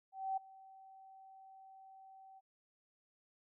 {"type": "tone with ADSR envelope", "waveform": "sine", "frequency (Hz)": 769, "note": "G5", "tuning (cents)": -33, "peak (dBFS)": -33, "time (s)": [0.12, 2.41], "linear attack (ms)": 250, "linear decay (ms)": 10, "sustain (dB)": -22, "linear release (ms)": 32, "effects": []}